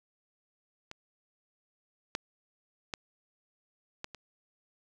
clicks, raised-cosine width 0.2 ms, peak -25 / -14 / -17 / -20 / -27 dBFS, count 5, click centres 0.914 / 2.151 / 2.938 / 4.044 / 4.147 s, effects none

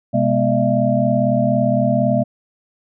sine tone cluster, 127.9 / 206.9 / 244.6 / 602 / 666 Hz, C3 / G#3 / B3 / D5 / E5, -39 / -6 / -16 / +43 / +18 cents, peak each -20 dBFS, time 0.13-2.24 s, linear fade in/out 20 ms, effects none

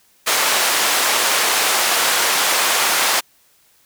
pink band-pass noise, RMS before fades -17 dBFS, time 0.26-3.21 s, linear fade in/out 20 ms, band 750 to 14000 Hz, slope 12 dB/octave, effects white hiss -56 dBFS RMS until 3.85 s

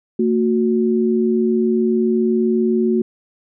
sine tone pair together, 226.9 / 366.5 Hz, A#3 / F#4, -47 / -16 cents, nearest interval minor sixth, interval 831 cents, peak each -16 / -17 dBFS, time 0.19-3.02 s, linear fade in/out 5 ms, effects none

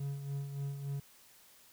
triangle tone with tremolo, 140 Hz, C#3, 18 cents sharp, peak -32 dBFS, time 0-1 s, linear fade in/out 5 ms, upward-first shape sine, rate 3.5 Hz, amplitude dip 55%, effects white hiss -61 dBFS RMS until 1.72 s

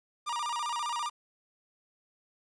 45% pulse tone with vibrato, 1065 Hz, C6, 30 cents sharp, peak -31 dBFS, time 0.26-1.1 s, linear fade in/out 20 ms, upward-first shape square, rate 15 Hz, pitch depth 200 cents each way, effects resampled to 22050 Hz + 10-bit

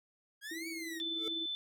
sawtooth exponential two-way sweep, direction up then down, 1609 to 2282 to 1815 Hz, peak -38 dBFS, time 0.41-1.02 s, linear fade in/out 50 ms, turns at 0.68 s
sine tone with tremolo, 328.2 Hz, E4, 8 cents flat, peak -39 dBFS, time 0.51-1.46 s, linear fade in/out 5 ms, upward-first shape triangle, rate 20 Hz, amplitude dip 60%
sine tone, 3520 Hz, A7, in tune, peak -35 dBFS, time 1-1.55 s, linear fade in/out 0 ms
square tone with exponential growth, 440 Hz, A4, in tune, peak -38 dBFS, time 1.1-1.28 s, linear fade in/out 1 ms, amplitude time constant 39 ms
effects none

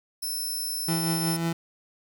10% pulse tone, 5310 Hz, E8, 12 cents sharp, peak -23 dBFS, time 0.22-1.37 s, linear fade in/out 10 ms
30% pulse tone with tremolo, 166.7 Hz, E3, 20 cents sharp, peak -21 dBFS, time 0.88-1.53 s, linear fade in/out 5 ms, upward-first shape triangle, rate 5.5 Hz, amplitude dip 45%
effects 9-bit

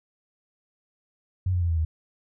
sine tone with pitch steps, 92.5 / 88.99 / 85.61 / 82.36 / 79.23 Hz, F#2 / F2 / F2 / E2 / D#2, 0 / +33 / -34 / -1 / +32 cents, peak -21 dBFS, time 1.46-1.85 s, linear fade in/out 5 ms, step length 78 ms, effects none

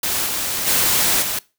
white noise with level steps, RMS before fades -21 / -23 / -17 / -23 dBFS, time 0.03-1.39 s, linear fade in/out 5 ms, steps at 0.25 / 0.66 / 1.21 s, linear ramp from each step 20 ms, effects noise-tail reverb RT60 0.3 s tail -22 dB re dry

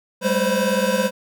square tone cluster, 194.3 / 212 / 512 / 531 / 984 Hz, G3 / G#3 / C5 / C5 / B5, -15 / +36 / -38 / +25 / -7 cents, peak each -25 / -27 / -22 / -25 / -29 dBFS, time 0.21-1.11 s, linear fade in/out 50 ms, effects none

